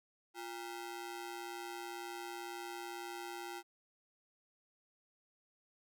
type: ring-modulated tone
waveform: sawtooth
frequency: 580 Hz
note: D5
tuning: 22 cents flat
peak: -36 dBFS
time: 0.34-3.63 s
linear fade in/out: 50 ms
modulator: 229 Hz
effects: none